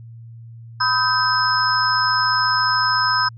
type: tone cluster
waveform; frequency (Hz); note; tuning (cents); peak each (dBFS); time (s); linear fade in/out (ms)
sine; 1001 / 1267 / 1558 / 5150; B5 / D#6 / G6 / E8; +23 / +31 / -11 / -41; -21; 0.8-3.29; 10
effects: added 115 Hz sine -36 dBFS peak until 3.37 s